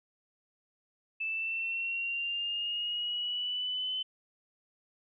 sine linear sweep, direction up, 2630 to 3045 Hz, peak -31 dBFS, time 1.2-4.03 s, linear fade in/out 10 ms, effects none

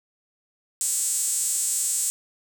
sawtooth tone with high-pass filter, 277.2 Hz, C#4, in tune, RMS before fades -25 dBFS, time 0.81-2.1 s, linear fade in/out 0 ms, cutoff 7900 Hz, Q 5.4, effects none

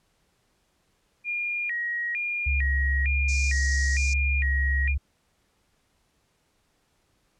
sine tone with vibrato, 2140 Hz, C7, 38 cents sharp, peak -26 dBFS, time 1.24-4.95 s, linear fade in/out 50 ms, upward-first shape square, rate 1.1 Hz, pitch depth 210 cents each way
sine tone, 69.2 Hz, C#2, 2 cents flat, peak -22 dBFS, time 2.46-4.98 s, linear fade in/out 10 ms
white band-pass noise, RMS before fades -36 dBFS, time 3.28-4.14 s, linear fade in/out 10 ms, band 4900 to 6900 Hz, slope 48 dB/octave
effects pink hiss -69 dBFS RMS until 7.39 s + low-pass 11000 Hz 12 dB/octave

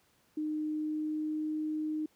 sine tone with pitch glide, 306.5 to 308.5 Hz, D#4 to D#4, -26 to -15 cents, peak -31 dBFS, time 0.37-2.06 s, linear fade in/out 5 ms, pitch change +11 cents, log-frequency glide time 0.67-1.52 s, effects pink hiss -69 dBFS RMS until 2.15 s + high-pass 80 Hz 12 dB/octave

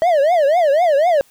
triangle tone with vibrato, 630 Hz, D#5, 21 cents sharp, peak -9 dBFS, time 0.02-1.21 s, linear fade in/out 0 ms, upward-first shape triangle, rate 4 Hz, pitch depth 280 cents each way, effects white hiss -53 dBFS RMS until 1.3 s

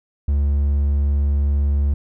triangle tone, 71.2 Hz, C#2, 47 cents sharp, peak -13 dBFS, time 0.28-1.94 s, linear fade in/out 5 ms, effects none

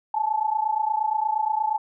sine tone pair together, 851 / 879.5 Hz, G#5 / A5, +42 / -1 cents, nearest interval minor second, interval 57 cents, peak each -24 dBFS, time 0.14-1.78 s, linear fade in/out 5 ms, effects none

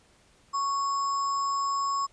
sine tone with sample-and-hold, 1108.7 Hz, C#6, in tune, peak -25 dBFS, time 0.53-2.07 s, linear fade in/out 20 ms, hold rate 6300 Hz, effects pink hiss -61 dBFS RMS until 2.12 s + resampled to 22050 Hz

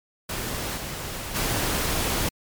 pink noise with level steps, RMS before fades -30 / -33 / -25 dBFS, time 0.29-2.29 s, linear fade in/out 5 ms, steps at 0.76 / 1.34 s, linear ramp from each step 20 ms, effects MP3 96 kbps

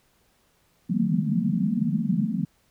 white band-pass noise, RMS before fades -24 dBFS, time 0.89-2.45 s, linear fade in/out 10 ms, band 150 to 240 Hz, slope 96 dB/octave, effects pink hiss -65 dBFS RMS until 2.7 s

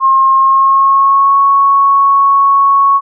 sine tone with pitch glide, 1070 to 1107.1 Hz, C6 to C#6, +38 to -3 cents, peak -5 dBFS, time 0-3.01 s, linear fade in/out 50 ms, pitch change +59 cents, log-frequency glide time 0.35-1.38 s, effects none

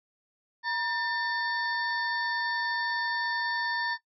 harmonic tone with a mistuned harmonic, 897 Hz, A5, 33 cents sharp, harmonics 1 / 2 / 4 / 5 / 6, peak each -31 / -30 / -44 / -37 / -48 dBFS, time 0.63-3.98 s, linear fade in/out 50 ms, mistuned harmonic 1, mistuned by +100 cents, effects noise-tail reverb RT60 0.1 s tail -17 dB re dry

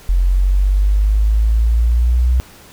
sine exponential sweep, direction up, 44.17 to 62.8 Hz, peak -10 dBFS, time 0.09-2.4 s, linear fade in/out 0 ms, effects pink hiss -42 dBFS RMS until 2.72 s

